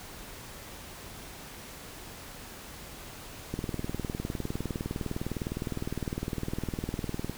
click train, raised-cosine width 3 ms, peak -19 dBFS, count 75, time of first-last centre 3.54-7.296 s, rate 19.7 Hz, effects pink hiss -45 dBFS RMS until 7.37 s

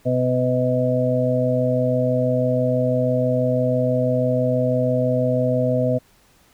harmonic tone, 126.1 Hz, B2, 36 cents sharp, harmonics 1 / 2 / 4 / 5, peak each -22 / -23 / -22 / -22 dBFS, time 0.05-5.99 s, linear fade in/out 20 ms, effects pink hiss -56 dBFS RMS until 6.53 s

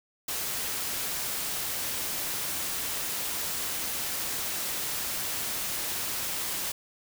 white noise, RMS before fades -32 dBFS, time 0.28-6.72 s, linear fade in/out 5 ms, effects none

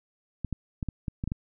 clicks, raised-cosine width 5 ms, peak -18 dBFS, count 8, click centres 0.447 / 0.527 / 0.828 / 0.887 / 1.082 / 1.239 / 1.276 / 1.319 s, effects none

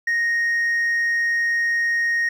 triangle tone with hard clipping, 1864.7 Hz, A#6, in tune, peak -17 dBFS, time 0.07-2.29 s, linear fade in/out 5 ms, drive 1 dB, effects none

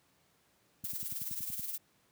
click train, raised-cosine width 5 ms, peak -35 dBFS, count 9, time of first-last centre 0.84-1.595 s, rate 10.6 Hz
violet noise with tremolo, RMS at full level -36 dBFS, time 0.84-1.78 s, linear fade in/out 5 ms, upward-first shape triangle, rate 19 Hz, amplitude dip 65%
effects pink hiss -70 dBFS RMS until 2.11 s + high-pass 100 Hz 12 dB/octave

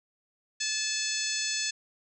harmonic tone with a mistuned harmonic, 867 Hz, A5, 26 cents flat, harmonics 2 / 3 / 4 / 5 / 6 / 7 / 8 / 9, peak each -38 / -36 / -38 / -35 / -36 / -36 / -37 / -39 dBFS, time 0.6-1.71 s, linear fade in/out 10 ms, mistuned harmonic 7, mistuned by +57 cents, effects none

